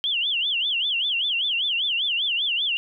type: tone with vibrato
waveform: sine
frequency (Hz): 3101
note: G7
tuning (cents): -19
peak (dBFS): -21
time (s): 0.04-2.77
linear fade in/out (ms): 0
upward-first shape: sine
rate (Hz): 5.1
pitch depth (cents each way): 230
effects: none